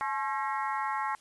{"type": "harmonic tone with a mistuned harmonic", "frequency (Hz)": 270, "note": "C#4", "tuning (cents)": -45, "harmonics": [3, 4, 5, 6, 7, 8], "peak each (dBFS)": [-33, -33, -38, -43, -39, -45], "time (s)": [0.01, 1.15], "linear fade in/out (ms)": 0, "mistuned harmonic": 3, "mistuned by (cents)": 92, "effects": ["white hiss -60 dBFS RMS until 1.2 s", "resampled to 24000 Hz"]}